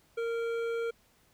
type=tone with hard clipping; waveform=sine; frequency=462.6 Hz; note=A#4; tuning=13 cents flat; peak=-32 dBFS; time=0.17-0.91 s; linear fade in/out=10 ms; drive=11 dB; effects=pink hiss -66 dBFS RMS until 1.33 s